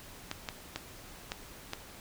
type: clicks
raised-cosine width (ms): 0.2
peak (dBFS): -17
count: 5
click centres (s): 0.314 / 0.488 / 0.76 / 1.319 / 1.734
effects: pink hiss -50 dBFS RMS until 2 s